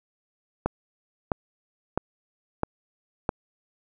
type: click train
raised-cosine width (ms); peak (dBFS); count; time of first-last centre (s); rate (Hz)
1; -9; 5; 0.66-3.292; 1.52
effects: none